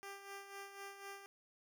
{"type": "tone with tremolo", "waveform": "10% pulse", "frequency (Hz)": 396.4, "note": "G4", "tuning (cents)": 19, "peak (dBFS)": -38, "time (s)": [0.03, 1.26], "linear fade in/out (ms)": 0, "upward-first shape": "sine", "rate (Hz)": 4, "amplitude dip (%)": 60, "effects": []}